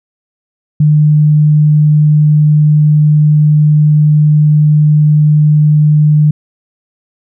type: tone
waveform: sine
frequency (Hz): 150.9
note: D3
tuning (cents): +47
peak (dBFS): -4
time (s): 0.8-6.31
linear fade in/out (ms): 5
effects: none